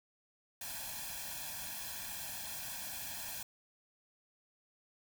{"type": "noise with comb filter", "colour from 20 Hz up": "white", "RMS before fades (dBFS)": -43, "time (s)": [0.61, 3.43], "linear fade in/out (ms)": 5, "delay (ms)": 1.2, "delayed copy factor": 1, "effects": []}